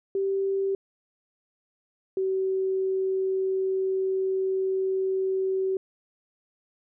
sine tone pair in turn, 389.8 / 380.7 Hz, G4 / F#4, -10 / +49 cents, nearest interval unison, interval 41 cents, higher first, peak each -23 dBFS, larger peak neither, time 0.15-0.75 / 2.17-5.77 s, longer second, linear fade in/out 2 ms, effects none

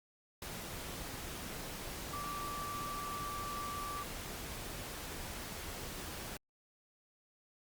sine tone in noise, 1164 Hz, D6, 16 cents flat, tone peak -40 dBFS, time 2.13-4.03 s, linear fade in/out 2 ms, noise pink, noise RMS -44 dBFS, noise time 0.42-6.37 s, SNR +1 dB, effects Opus 48 kbps

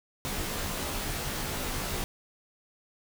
pink noise with comb filter, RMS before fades -33 dBFS, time 0.25-2.04 s, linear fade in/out 0 ms, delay 18 ms, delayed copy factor -0.9, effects none

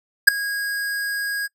square tone with ADSR envelope, 1642 Hz, G#6, 20 cents flat, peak -3 dBFS, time 0.27-1.48 s, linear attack 13 ms, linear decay 6 ms, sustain -21 dB, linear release 26 ms, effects noise-tail reverb RT60 0.1 s tail -21 dB re dry

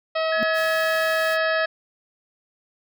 harmonic tone, 641 Hz, E5, 49 cents flat, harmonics 1 / 2 / 3 / 4 / 5 / 6 / 7 / 8, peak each -22 / -28 / -32 / -34 / -36 / -38 / -39 / -40 dBFS, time 0.15-1.66 s, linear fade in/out 10 ms
sine tone, 1685 Hz, G#6, 25 cents sharp, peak -24 dBFS, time 0.32-1.66 s, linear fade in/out 5 ms
sine tone with exponential growth, 229 Hz, A#3, 31 cents flat, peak -21 dBFS, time 0.35-0.43 s, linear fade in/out 0 ms, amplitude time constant 16 ms
white high-pass noise, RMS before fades -39 dBFS, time 0.53-1.38 s, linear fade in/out 50 ms, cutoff 100 Hz, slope 48 dB/octave
effects none

